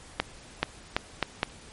accelerating click train, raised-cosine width 0.3 ms, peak -7 dBFS, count 5, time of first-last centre 0.2-1.431 s, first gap 430 ms, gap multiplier 0.78, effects pink hiss -49 dBFS RMS until 1.72 s + MP3 48 kbps

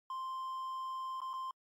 triangle tone with dropouts, 1046.5 Hz, C6, in tune, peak -36 dBFS, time 0.1-1.51 s, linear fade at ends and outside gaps 2 ms, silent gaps 1.204-1.216 / 1.333-1.337 s, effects AAC 64 kbps

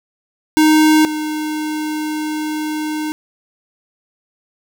square tone pair in turn, 310 / 306.8 Hz, D#4 / D#4, -6 / -24 cents, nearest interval unison, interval 18 cents, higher first, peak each -9 / -20 dBFS, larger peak first, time 0.57-1.05 / 1.05-3.12 s, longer second, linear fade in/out 0 ms, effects none

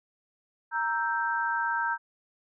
sine chord, E diminished, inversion second, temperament equal, 932.3 / 1318.5 / 1568 Hz, Bb5 / E6 / G6, 0 / 0 / 0 cents, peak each -29 / -34 / -29 dBFS, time 0.71-1.98 s, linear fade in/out 50 ms, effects none

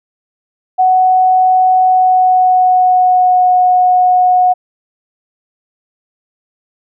sine tone with pitch glide, 743 to 730.2 Hz, F#5 to F#5, +7 to -23 cents, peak -6 dBFS, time 0.78-4.54 s, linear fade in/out 20 ms, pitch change -30 cents, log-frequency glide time 1.82-3.51 s, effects none

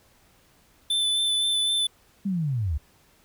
square tone with vibrato, 3520 Hz, A7, in tune, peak -22 dBFS, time 0.9-1.87 s, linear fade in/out 5 ms, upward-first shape sine, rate 3.9 Hz, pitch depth 16 cents each way
sine linear sweep, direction down, 204 to 65.41 Hz, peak -23 dBFS, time 2.25-2.78 s, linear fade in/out 10 ms
effects pink hiss -60 dBFS RMS until 3.24 s

